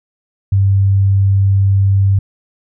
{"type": "tone", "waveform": "sine", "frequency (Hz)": 98, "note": "G2", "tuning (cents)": 0, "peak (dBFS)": -8, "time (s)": [0.52, 2.19], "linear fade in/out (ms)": 5, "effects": []}